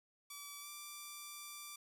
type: tone with pitch glide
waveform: 5% pulse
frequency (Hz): 1152 to 1174.2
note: D6 to D6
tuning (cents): -34 to -1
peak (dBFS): -36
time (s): 0.3-1.76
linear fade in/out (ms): 5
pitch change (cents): +33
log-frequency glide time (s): 0.6-0.69
effects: none